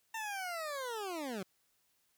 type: linear sweep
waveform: 20% pulse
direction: down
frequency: 909 to 178.2 Hz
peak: -33 dBFS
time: 0.14-1.43 s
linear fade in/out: 5 ms
effects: white hiss -75 dBFS RMS until 2.17 s